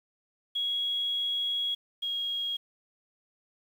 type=tone pair in turn; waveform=sine; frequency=3322 / 3282 Hz; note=G#7 / G#7; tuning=0 / -21 cents; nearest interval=unison; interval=21 cents; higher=first; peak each=-27 / -29 dBFS; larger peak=first; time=0.55-1.75 / 2.02-2.57 s; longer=first; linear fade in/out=10 ms; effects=9-bit